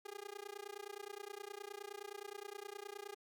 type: tone with amplitude modulation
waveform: sawtooth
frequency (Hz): 407.2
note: G#4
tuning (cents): -34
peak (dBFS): -39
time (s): 0.05-3.15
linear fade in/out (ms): 10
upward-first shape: sine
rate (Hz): 29.6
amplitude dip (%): 100
effects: none